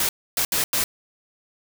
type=noise bursts at uneven times; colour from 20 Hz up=white; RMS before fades=-22 dBFS; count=4; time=0-0.09 / 0.37-0.45 / 0.52-0.64 / 0.73-0.84 s; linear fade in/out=2 ms; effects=none